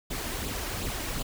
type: noise with flanger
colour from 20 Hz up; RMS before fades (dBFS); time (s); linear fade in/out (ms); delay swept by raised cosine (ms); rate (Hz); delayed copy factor
pink; -33; 0.1-1.23; 10; 0.25 to 3.25; 2.7; +0.55
effects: none